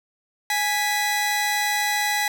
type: tone pair together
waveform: sawtooth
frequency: 830 / 1974.1 Hz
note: G#5 / B6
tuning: -1 / -1 cents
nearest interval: octave + minor third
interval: 1500 cents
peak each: -20 dBFS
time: 0.5-2.28 s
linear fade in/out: 2 ms
effects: none